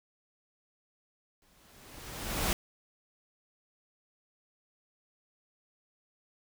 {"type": "noise with exponential growth", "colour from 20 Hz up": "pink", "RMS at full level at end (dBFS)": -28, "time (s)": [1.42, 2.53], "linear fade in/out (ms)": 1, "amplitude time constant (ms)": 240, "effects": []}